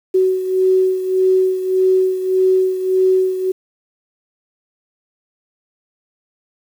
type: beating tone pair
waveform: sine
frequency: 374.2 / 375.9 Hz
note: F#4 / F#4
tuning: +20 / +27 cents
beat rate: 1.7 Hz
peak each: -13 / -19 dBFS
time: 0.14-3.52 s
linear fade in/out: 10 ms
effects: 7-bit